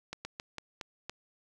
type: slowing click train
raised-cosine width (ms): 0.2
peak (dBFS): -21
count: 6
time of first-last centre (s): 0.13-1.096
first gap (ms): 120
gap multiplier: 1.24
effects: none